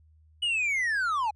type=linear sweep; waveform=triangle; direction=down; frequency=2960 to 808 Hz; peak=-23 dBFS; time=0.42-1.31 s; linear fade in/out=10 ms; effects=added 78 Hz sine -56 dBFS peak until 1.35 s + resampled to 24000 Hz